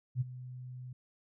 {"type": "tone with ADSR envelope", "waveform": "sine", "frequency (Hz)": 126.2, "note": "B2", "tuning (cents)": 38, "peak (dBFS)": -26, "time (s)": [0.15, 0.93], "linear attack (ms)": 58, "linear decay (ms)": 22, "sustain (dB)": -16, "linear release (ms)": 5, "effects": []}